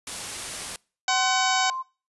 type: noise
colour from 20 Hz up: white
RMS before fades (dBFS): -33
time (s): 0.07-0.76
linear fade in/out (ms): 2
type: harmonic tone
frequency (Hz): 755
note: F#5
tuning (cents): +35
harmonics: 1 / 2 / 3 / 4 / 5 / 6 / 7 / 8 / 9 / 10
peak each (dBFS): -25 / -28 / -30 / -31 / -32 / -33 / -33 / -34 / -35 / -35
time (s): 1.08-1.7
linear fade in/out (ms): 2
type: tone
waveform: sine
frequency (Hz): 1046.5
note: C6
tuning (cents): 0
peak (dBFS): -28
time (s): 1.08-1.83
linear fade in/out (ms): 20
effects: noise-tail reverb RT60 0.4 s tail -26 dB re dry + resampled to 24000 Hz